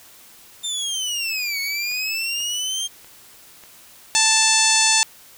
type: linear two-way sweep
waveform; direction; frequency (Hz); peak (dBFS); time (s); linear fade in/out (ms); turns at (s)
25% pulse; down then up; 3620 to 2200 to 3208; -19; 0.63-2.88; 20; 1.6
type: clicks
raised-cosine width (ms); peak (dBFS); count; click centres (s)
0.3; -29; 4; 1.915 / 2.404 / 3.046 / 3.637
type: harmonic tone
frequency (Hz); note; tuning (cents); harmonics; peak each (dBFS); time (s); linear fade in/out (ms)
882; A5; +4; 1 / 2 / 3 / 4 / 5 / 6 / 7 / 8 / 9 / 10; -24 / -26 / -22 / -24 / -22 / -25 / -21 / -23 / -26 / -25; 4.15-5.03; 0
effects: white hiss -47 dBFS RMS until 5.37 s